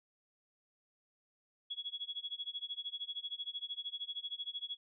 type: tone with tremolo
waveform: sine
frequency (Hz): 3353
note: G#7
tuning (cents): +16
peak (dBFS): -36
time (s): 1.7-4.77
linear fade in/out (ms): 10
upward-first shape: sine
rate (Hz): 13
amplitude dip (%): 95
effects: none